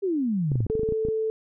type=exponential sweep; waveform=sine; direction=down; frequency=410.9 to 100.3 Hz; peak=-22 dBFS; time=0.02-0.67 s; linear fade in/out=20 ms
type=clicks; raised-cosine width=3 ms; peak=-18 dBFS; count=12; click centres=0.518 / 0.556 / 0.605 / 0.665 / 0.7 / 0.753 / 0.795 / 0.833 / 0.889 / 0.923 / 1.051 / 1.086 s
type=tone; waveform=sine; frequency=440 Hz; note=A4; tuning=in tune; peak=-23 dBFS; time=0.7-1.3 s; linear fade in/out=0 ms
effects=none